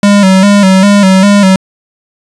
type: tone with vibrato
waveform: square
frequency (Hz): 196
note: G3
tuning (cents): 0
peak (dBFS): -3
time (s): 0.03-1.56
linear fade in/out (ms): 2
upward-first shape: square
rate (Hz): 2.5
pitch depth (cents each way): 60
effects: resampled to 22050 Hz + 7-bit